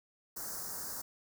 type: band-stop noise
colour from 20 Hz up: white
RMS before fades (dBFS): -41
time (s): 0.36-1.02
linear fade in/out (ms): 10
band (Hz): 1700 to 4800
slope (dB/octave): 48
effects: none